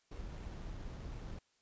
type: noise with sample-and-hold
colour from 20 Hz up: brown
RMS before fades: -45 dBFS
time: 0.11-1.39 s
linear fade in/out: 5 ms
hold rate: 4900 Hz
effects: white hiss -75 dBFS RMS until 1.61 s + resampled to 16000 Hz